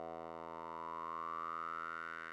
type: tone with band-pass filter sweep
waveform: 10% pulse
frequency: 82.41 Hz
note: E2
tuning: in tune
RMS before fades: -45 dBFS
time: 0-2.32 s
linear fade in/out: 0 ms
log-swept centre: 730 to 1600 Hz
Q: 8.4
effects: none